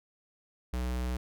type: tone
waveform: square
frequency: 62 Hz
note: B1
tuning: 7 cents sharp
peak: -31 dBFS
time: 0.73-1.17 s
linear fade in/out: 5 ms
effects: none